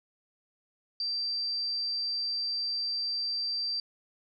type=tone; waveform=sine; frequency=4691 Hz; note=D8; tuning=3 cents flat; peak=-29 dBFS; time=1-3.8 s; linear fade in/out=2 ms; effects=none